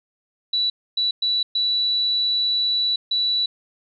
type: tone bursts at uneven times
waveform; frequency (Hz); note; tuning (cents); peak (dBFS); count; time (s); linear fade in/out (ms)
sine; 3945; B7; -3; -18; 5; 0.53-0.7 / 0.97-1.11 / 1.22-1.43 / 1.55-2.96 / 3.11-3.46; 5
effects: none